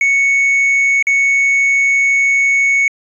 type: tone with dropouts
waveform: triangle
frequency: 2217 Hz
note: C#7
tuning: in tune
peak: -8 dBFS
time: 0.01-2.88 s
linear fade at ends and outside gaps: 2 ms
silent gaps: 1.026-1.069 s
effects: resampled to 22050 Hz